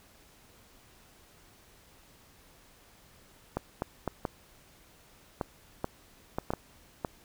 clicks, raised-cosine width 1 ms, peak -16 dBFS, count 10, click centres 3.57 / 3.821 / 4.077 / 4.252 / 5.412 / 5.844 / 6.385 / 6.505 / 6.536 / 7.048 s, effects pink hiss -59 dBFS RMS until 7.24 s

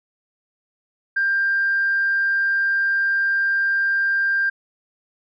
sine tone, 1590 Hz, G6, 24 cents sharp, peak -16 dBFS, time 1.16-4.5 s, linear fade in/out 10 ms, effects tanh soft clip ceiling -12 dBFS

